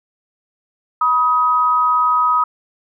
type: tone pair together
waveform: sine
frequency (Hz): 977 / 1259.6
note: B5 / D#6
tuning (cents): -19 / +21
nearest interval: major third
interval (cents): 440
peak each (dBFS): -18 / -13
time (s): 1.01-2.44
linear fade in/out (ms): 5
effects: none